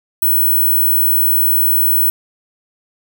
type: tone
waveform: sine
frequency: 15960 Hz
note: B9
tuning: 17 cents sharp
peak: -10 dBFS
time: 0.22-2.1 s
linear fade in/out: 2 ms
effects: none